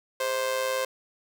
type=tone with amplitude modulation; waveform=sawtooth; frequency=523.3 Hz; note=C5; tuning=in tune; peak=-19 dBFS; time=0.2-0.85 s; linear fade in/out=5 ms; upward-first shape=sine; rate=118 Hz; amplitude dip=60%; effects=none